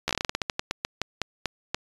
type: slowing click train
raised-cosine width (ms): 0.2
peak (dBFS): -8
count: 19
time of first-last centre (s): 0.08-1.746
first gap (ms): 13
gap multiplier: 1.2
effects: resampled to 24000 Hz